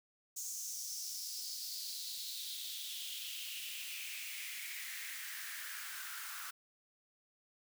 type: noise with high-pass filter sweep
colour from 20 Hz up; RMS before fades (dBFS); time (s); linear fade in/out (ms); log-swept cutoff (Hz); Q
white; -44; 0.36-6.51; 10; 6600 to 1300; 4.4
effects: none